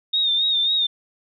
sine tone with vibrato, 3676 Hz, A#7, 25 cents flat, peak -17 dBFS, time 0.13-0.87 s, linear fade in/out 10 ms, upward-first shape sine, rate 3.7 Hz, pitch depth 58 cents each way, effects none

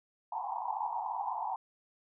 white band-pass noise, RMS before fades -36 dBFS, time 0.32-1.56 s, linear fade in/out 5 ms, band 740 to 1000 Hz, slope 96 dB/octave, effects none

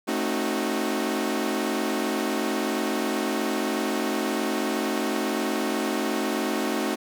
sawtooth chord, A diminished seventh, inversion none, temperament equal with one note detuned, 220 / 268.1 / 311.1 / 370 Hz, A3 / C4 / Eb4 / Gb4, 0 / +42 / 0 / 0 cents, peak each -26 dBFS, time 0.07-6.96 s, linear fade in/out 20 ms, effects none

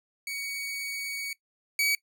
sawtooth tone pair in turn, 2246 / 2269 Hz, C#7 / C#7, +22 / +40 cents, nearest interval unison, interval 18 cents, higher second, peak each -29 / -20 dBFS, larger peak second, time 0.27-1.33 / 1.79-1.95 s, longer first, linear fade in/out 2 ms, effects noise-tail reverb RT60 0.1 s tail -20 dB re dry

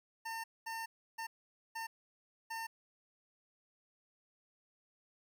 25% pulse tone bursts at uneven times, 905 Hz, A5, 48 cents sharp, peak -36 dBFS, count 5, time 0.25-0.44 / 0.66-0.86 / 1.18-1.27 / 1.75-1.87 / 2.5-2.67 s, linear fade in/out 10 ms, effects 12-bit

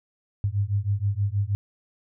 sine beating tone pair, 98 / 104.3 Hz, G2 / G#2, 0 / +8 cents, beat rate 6.3 Hz, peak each -25 dBFS, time 0.44-1.55 s, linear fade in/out 0 ms, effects none

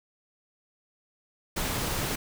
pink noise, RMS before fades -30 dBFS, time 1.56-2.16 s, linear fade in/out 10 ms, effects none

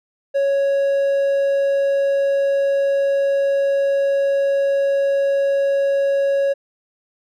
triangle tone, 554.4 Hz, C#5, in tune, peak -13 dBFS, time 0.34-6.54 s, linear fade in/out 20 ms, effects none

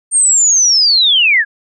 sine linear sweep, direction down, 8780 to 1600 Hz, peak -7 dBFS, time 0.11-1.45 s, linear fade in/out 50 ms, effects none

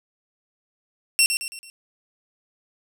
15% pulse tone with echo, 2721 Hz, F7, 46 cents flat, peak -7 dBFS, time 1.19-1.26 s, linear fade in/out 0 ms, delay 110 ms, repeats 4, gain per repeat -7 dB, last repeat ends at 1.7 s, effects none

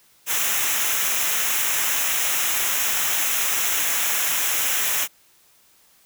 white noise with comb filter, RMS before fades -22 dBFS, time 0.26-5.08 s, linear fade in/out 50 ms, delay 0.22 ms, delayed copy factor -0.7, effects white hiss -57 dBFS RMS until 6.05 s

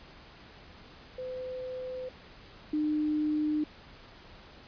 sine tone pair in turn, 510 / 303.2 Hz, C5 / D#4, -44 / -45 cents, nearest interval major sixth, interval 901 cents, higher first, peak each -35 / -26 dBFS, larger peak second, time 1.18-2.09 / 2.73-3.64 s, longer neither, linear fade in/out 5 ms, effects pink hiss -52 dBFS RMS until 4.67 s + resampled to 11025 Hz

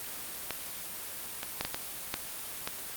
clicks, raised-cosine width 0.2 ms, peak -15 / -17 / -12 / -13 / -14 / -12 / -14 dBFS, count 7, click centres 0.507 / 1.431 / 1.61 / 1.65 / 1.745 / 2.141 / 2.675 s, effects white hiss -40 dBFS RMS until 2.96 s + Opus 32 kbps

